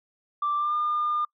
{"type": "tone with pitch glide", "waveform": "sine", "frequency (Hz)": [1174.7, 1207.7], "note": ["D6", "D6"], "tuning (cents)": [0, 48], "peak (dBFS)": -22, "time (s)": [0.42, 1.25], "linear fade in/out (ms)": 5, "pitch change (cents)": 48, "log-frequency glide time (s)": [0.57, 0.74], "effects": ["noise-tail reverb RT60 0.1 s tail -26 dB re dry", "tanh soft clip ceiling -19 dBFS"]}